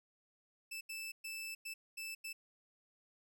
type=tone bursts at uneven times; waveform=sawtooth; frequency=2637 Hz; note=E7; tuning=in tune; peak=-39 dBFS; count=6; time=0.71-0.81 / 0.89-1.12 / 1.24-1.55 / 1.65-1.74 / 1.97-2.15 / 2.24-2.33 s; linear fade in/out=10 ms; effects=none